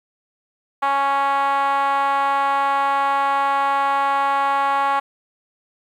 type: tone with band-pass filter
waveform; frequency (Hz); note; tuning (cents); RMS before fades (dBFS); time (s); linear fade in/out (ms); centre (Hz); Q
5% pulse; 277.2; C#4; 0; -19; 0.82-5; 10; 950; 8
effects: 9-bit